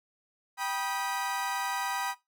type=chord; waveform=30% pulse; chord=G augmented; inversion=none; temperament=equal with one note detuned; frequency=784 / 974.2 / 1244.5 Hz; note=G5 / B5 / D#6; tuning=0 / -24 / 0 cents; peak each=-32 / -31 / -35 dBFS; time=0.57-2.15 s; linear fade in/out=50 ms; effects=noise-tail reverb RT60 0.2 s tail -18 dB re dry